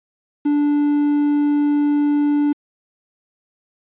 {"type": "tone with quantisation", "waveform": "triangle", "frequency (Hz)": 292.1, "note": "D4", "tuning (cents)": -9, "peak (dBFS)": -12, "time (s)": [0.45, 2.53], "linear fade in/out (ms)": 10, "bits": 7, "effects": ["resampled to 8000 Hz"]}